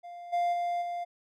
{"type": "tone with level steps", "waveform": "triangle", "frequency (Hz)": 698.5, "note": "F5", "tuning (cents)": 0, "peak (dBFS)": [-39, -23, -26, -30], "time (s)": [0.03, 1.05], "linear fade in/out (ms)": 20, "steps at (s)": [0.32, 0.52, 0.81], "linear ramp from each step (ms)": 20, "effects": []}